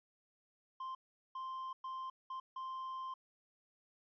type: tone bursts at uneven times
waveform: triangle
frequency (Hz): 1046.5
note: C6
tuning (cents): 0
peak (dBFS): -39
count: 5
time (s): 0.8-0.95 / 1.35-1.73 / 1.84-2.1 / 2.3-2.4 / 2.56-3.14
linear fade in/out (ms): 5
effects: resampled to 11025 Hz